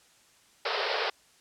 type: band-pass noise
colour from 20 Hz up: pink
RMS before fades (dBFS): -30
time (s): 0.65-1.1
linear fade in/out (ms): 5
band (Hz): 400 to 5200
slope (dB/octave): 96
effects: white hiss -61 dBFS RMS until 1.4 s + low-pass 9000 Hz 12 dB/octave